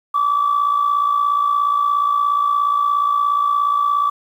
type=tone with amplitude modulation; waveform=sine; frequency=1154 Hz; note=D6; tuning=31 cents flat; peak=-10 dBFS; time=0.14-4.1 s; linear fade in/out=10 ms; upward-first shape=sine; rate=57 Hz; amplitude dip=65%; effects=tanh soft clip ceiling -9 dBFS + 8-bit